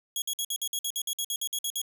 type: tone bursts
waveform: 15% pulse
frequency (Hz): 3322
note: G#7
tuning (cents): 0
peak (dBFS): -21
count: 15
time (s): 0.16-1.816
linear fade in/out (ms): 2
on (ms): 60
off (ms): 54
effects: none